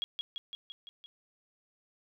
sine tone with echo, 3298 Hz, G#7, 13 cents flat, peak -30 dBFS, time 0.02-0.04 s, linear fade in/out 0 ms, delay 170 ms, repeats 6, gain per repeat -3 dB, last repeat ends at 1.06 s, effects none

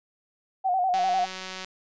sine tone with vibrato, 740 Hz, F#5, in tune, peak -21 dBFS, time 0.64-1.26 s, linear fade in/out 20 ms, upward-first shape square, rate 10 Hz, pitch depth 55 cents each way
click train, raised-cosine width 0.2 ms, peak -19 dBFS, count 133, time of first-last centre 0.94-1.646 s, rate 187 Hz
effects resampled to 16000 Hz

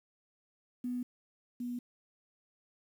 sine tone pair in turn, 247 / 243.6 Hz, B3 / B3, 0 / -24 cents, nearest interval unison, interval 24 cents, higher first, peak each -33 / -35 dBFS, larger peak first, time 0.84-1.03 / 1.6-1.79 s, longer neither, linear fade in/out 5 ms, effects 10-bit

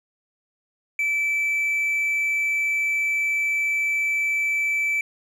sine tone with hard clipping, 2317 Hz, D7, 24 cents flat, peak -21 dBFS, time 0.99-5.01 s, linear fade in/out 2 ms, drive 2 dB, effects none

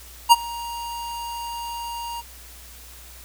square tone with ADSR envelope, 940 Hz, A#5, 14 cents sharp, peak -7 dBFS, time 0.29-2.22 s, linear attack 29 ms, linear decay 32 ms, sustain -23 dB, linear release 26 ms, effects added 60 Hz sine -45 dBFS peak until 3.24 s + white hiss -45 dBFS RMS until 3.24 s

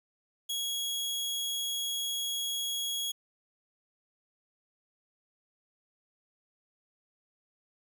sawtooth tone, 3322 Hz, G#7, in tune, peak -28 dBFS, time 0.49-3.12 s, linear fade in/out 10 ms, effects 10-bit

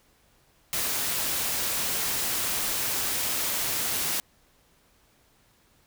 white noise, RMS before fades -28 dBFS, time 0.73-4.2 s, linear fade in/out 0 ms, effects pink hiss -63 dBFS RMS until 5.86 s

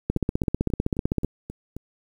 two click trains, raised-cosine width 3 ms, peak -21 / -9 dBFS, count 7 / 19, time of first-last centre 0.17-1.766 / 0.1-1.246 s, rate 3.76 / 15.7 Hz, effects 8-bit

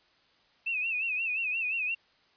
sine tone with vibrato, 2602 Hz, E7, 23 cents flat, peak -28 dBFS, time 0.66-1.95 s, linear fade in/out 10 ms, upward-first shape sine, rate 5.7 Hz, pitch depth 100 cents each way, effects white hiss -65 dBFS RMS until 2.36 s + resampled to 11025 Hz

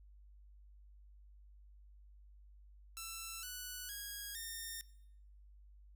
5% pulse tone with pitch steps, 1336 / 1482.4 / 1644.8 / 1825 Hz, E6 / F#6 / G#6 / A#6, +23 / +3 / -17 / -37 cents, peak -33 dBFS, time 2.97-4.81 s, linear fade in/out 0 ms, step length 460 ms, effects noise-tail reverb RT60 0.8 s tail -20 dB re dry + added 50 Hz sine -57 dBFS peak until 5.95 s

